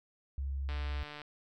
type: tone with vibrato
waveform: sine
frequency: 68.4 Hz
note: C#2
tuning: 23 cents flat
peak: -33 dBFS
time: 0.38-1.03 s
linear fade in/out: 0 ms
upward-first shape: triangle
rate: 13 Hz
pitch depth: 9 cents each way
type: click train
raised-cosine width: 0.3 ms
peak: -29 dBFS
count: 79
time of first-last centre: 0.69-1.217 s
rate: 148 Hz
effects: none